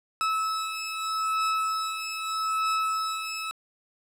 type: beating tone pair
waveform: 40% pulse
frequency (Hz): 1300 / 1300.8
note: E6 / E6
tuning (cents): -24 / -23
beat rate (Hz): 0.8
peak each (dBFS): -27 / -30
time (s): 0.21-3.51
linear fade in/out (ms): 0
effects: low-pass 10000 Hz 12 dB/octave + 9-bit